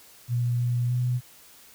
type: tone with pitch steps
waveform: sine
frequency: 120.8 / 121.5 / 124 Hz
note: B2 / B2 / B2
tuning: -38 / -28 / +7 cents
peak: -22 dBFS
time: 0.28-1.21 s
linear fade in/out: 50 ms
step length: 310 ms
effects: white hiss -52 dBFS RMS until 1.74 s